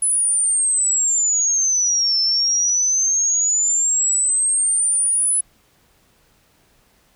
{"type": "exponential two-way sweep", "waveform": "sine", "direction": "down then up", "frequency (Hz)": [10160, 5300, 10160], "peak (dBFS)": -15, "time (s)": [0.02, 5.41], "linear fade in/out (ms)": 5, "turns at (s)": 2.2, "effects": ["pink hiss -58 dBFS RMS until 7.15 s"]}